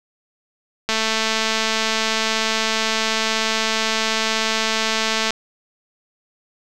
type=click train; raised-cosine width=0.2 ms; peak=-3 dBFS; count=977; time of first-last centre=0.89-5.306 s; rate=221 Hz; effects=none